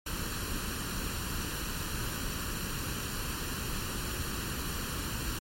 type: noise with comb filter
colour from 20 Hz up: pink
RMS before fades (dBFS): -35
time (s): 0.06-5.39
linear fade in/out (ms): 5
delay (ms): 0.7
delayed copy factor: +0.65
effects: MP3 64 kbps